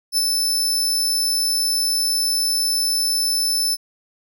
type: tone with ADSR envelope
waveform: sawtooth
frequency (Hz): 5274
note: E8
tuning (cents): 0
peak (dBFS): -12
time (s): 0.12-3.77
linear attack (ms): 55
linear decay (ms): 30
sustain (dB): -3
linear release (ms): 37
effects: none